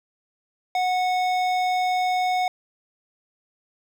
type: tone with hard clipping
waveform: triangle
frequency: 734 Hz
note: F#5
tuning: 14 cents flat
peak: -22 dBFS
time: 0.75-2.48 s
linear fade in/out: 2 ms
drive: 17 dB
effects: none